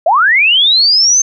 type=linear sweep; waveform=sine; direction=up; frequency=600 to 6340 Hz; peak=-6 dBFS; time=0.06-1.22 s; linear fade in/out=5 ms; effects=none